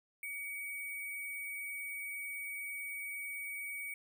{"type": "tone with sample-and-hold", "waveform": "sine", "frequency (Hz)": 2259, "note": "C#7", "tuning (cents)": 32, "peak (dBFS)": -39, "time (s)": [0.23, 3.94], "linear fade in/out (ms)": 2, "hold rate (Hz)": 11025, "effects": []}